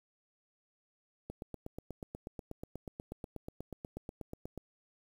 click train, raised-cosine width 2 ms, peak -28 dBFS, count 28, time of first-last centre 1.3-4.577 s, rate 8.24 Hz, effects 9-bit

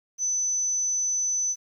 sine tone, 6030 Hz, F#8, 32 cents sharp, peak -23 dBFS, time 0.18-1.56 s, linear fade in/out 50 ms, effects 10-bit

